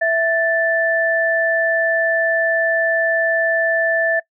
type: tone pair together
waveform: sine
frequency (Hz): 659.3 / 1760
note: E5 / A6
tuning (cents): 0 / 0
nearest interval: octave + perfect fourth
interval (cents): 1700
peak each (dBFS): -17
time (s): 0.01-4.2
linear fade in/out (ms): 10
effects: noise-tail reverb RT60 0.1 s tail -21 dB re dry